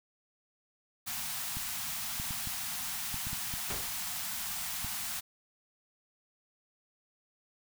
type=band-stop noise; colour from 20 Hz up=white; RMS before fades=-37 dBFS; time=1.06-5.21 s; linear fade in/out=20 ms; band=250 to 660 Hz; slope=96 dB/octave
type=clicks; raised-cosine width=5 ms; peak=-28 dBFS; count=9; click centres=1.57 / 2.199 / 2.308 / 2.473 / 3.143 / 3.27 / 3.331 / 3.539 / 4.846 s
type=noise with exponential decay; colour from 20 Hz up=pink; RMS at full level=-34 dBFS; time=3.7-4.03 s; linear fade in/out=1 ms; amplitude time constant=71 ms
effects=none